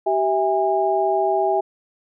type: tone cluster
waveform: sine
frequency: 386.4 / 655 / 816 Hz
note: G4 / E5 / G#5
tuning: -25 / -11 / -31 cents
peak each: -21 dBFS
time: 0.06-1.61 s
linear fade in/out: 10 ms
effects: none